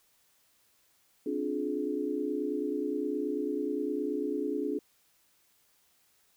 sine chord, D half-diminished seventh, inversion third, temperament just, 264.3 / 293.7 / 352.4 / 422.9 Hz, C4 / D4 / F4 / Ab4, +18 / 0 / +16 / +31 cents, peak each -37 / -33 / -37 / -34 dBFS, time 1.26-4.79 s, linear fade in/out 5 ms, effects white hiss -68 dBFS RMS until 6.36 s

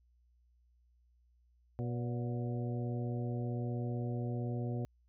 harmonic tone with a mistuned harmonic, 121.2 Hz, B2, 32 cents flat, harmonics 1 / 2 / 3 / 4 / 5 / 6, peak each -35 / -41 / -45 / -47 / -49 / -51 dBFS, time 1.79-4.85 s, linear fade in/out 0 ms, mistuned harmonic 5, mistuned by -75 cents, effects added 60 Hz sine -66 dBFS peak until 5.08 s

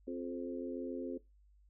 harmonic tone with a mistuned harmonic, 87.31 Hz, F2, in tune, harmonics 3 / 4 / 5 / 6, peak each -41 / -43 / -45 / -47 dBFS, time 0.07-1.18 s, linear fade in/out 10 ms, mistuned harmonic 5, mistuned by -23 cents, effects noise-tail reverb RT60 0.2 s tail -19 dB re dry + added 50 Hz sine -62 dBFS peak until 1.69 s

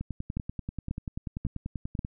two click trains, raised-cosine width 5 ms, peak -18 / -21 dBFS, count 4 / 22, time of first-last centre 0.37-1.992 / 0.01-2.049 s, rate 1.85 / 10.3 Hz, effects none

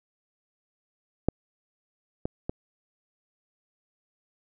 clicks, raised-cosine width 2 ms, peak -8 / -15 / -16 dBFS, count 3, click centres 1.286 / 2.255 / 2.495 s, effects none

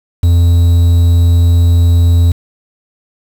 triangle tone with quantisation, 85.9 Hz, F2, 28 cents flat, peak -3 dBFS, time 0.23-2.32 s, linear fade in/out 5 ms, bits 5, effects none

